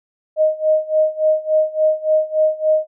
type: tone with tremolo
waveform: sine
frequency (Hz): 622.3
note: D#5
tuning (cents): 0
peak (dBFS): -10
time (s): 0.36-2.87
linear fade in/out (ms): 50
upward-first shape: sine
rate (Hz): 3.5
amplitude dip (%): 90
effects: none